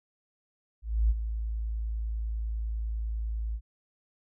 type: tone with ADSR envelope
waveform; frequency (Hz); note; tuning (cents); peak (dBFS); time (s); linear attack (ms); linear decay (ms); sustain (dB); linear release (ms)
sine; 55; A1; 0; -19; 0.82-3.61; 280; 33; -10; 64
effects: none